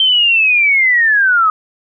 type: linear sweep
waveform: sine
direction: down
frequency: 3136 to 1244.5 Hz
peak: -8 dBFS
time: 0-1.5 s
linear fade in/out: 2 ms
effects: none